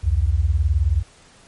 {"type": "beating tone pair", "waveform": "sine", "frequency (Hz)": [65.41, 84.41], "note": ["C2", "E2"], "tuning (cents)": [0, 42], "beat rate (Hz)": 19, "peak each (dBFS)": -18, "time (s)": [0.03, 1.03], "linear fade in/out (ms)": 20, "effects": ["pink hiss -50 dBFS RMS until 1.47 s", "MP3 48 kbps"]}